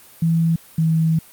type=tone pair in turn; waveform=sine; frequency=164.81 / 161.33 Hz; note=E3 / E3; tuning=0 / -37 cents; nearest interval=unison; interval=37 cents; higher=first; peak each=-14 dBFS; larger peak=neither; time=0.22-0.56 / 0.78-1.19 s; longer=second; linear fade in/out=5 ms; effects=white hiss -46 dBFS RMS until 1.32 s + Opus 32 kbps